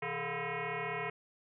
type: tone with frequency modulation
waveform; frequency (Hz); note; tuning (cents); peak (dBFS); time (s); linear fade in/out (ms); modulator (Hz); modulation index
sine; 740; F#5; 0; -34; 0.02-1.1; 5; 289; 5.9
effects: none